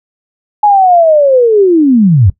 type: linear sweep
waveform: sine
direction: down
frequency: 846 to 82.41 Hz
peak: -3 dBFS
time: 0.63-2.3 s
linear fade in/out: 5 ms
effects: noise-tail reverb RT60 0.1 s tail -17 dB re dry